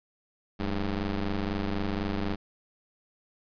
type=ring-modulated tone; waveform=20% pulse; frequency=98 Hz; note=G2; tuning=in tune; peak=-20 dBFS; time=0.59-2.36 s; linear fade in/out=20 ms; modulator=110 Hz; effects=resampled to 11025 Hz